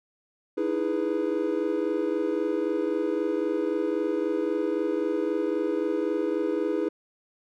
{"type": "chord", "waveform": "triangle", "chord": "E major seventh", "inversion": "third", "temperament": "equal with one note detuned", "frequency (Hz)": [305.8, 329.6, 415.3, 493.9], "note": ["D#4", "E4", "G#4", "B4"], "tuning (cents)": [-30, 0, 0, 0], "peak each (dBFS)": [-29, -27, -27, -29], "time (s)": [0.57, 6.89], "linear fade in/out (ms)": 10, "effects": []}